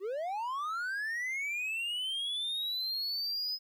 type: linear sweep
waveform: triangle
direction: up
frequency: 360.4 to 5080 Hz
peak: -31 dBFS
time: 0-3.59 s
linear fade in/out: 50 ms
effects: 12-bit